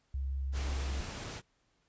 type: tone with vibrato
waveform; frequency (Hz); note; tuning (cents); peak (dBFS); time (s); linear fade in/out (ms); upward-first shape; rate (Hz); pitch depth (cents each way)
sine; 67.4; C#2; -48; -32; 0.14-1.01; 5; triangle; 5.7; 10
type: noise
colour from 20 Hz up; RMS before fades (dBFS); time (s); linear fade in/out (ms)
pink; -42; 0.52-1.42; 50
effects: pink hiss -74 dBFS RMS until 1.88 s + resampled to 16000 Hz